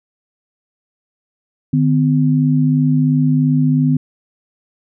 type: tone pair together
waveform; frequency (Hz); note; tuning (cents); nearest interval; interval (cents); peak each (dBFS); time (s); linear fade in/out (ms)
sine; 151.6 / 254.5; D#3 / C4; -45 / -48; major sixth; 897; -13 / -14; 1.73-3.97; 5
effects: none